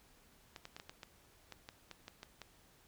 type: clicks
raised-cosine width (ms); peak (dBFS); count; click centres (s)
0.2; -30; 12; 0.562 / 0.654 / 0.765 / 0.799 / 0.895 / 1.032 / 1.523 / 1.689 / 1.913 / 2.081 / 2.231 / 2.417
effects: pink hiss -66 dBFS RMS until 2.87 s